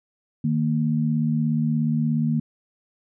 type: tone pair together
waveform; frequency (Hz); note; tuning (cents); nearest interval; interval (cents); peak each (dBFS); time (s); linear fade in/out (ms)
sine; 154.3 / 231.2; D#3 / A#3; -14 / -14; perfect fifth; 700; -22; 0.44-2.4; 5
effects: none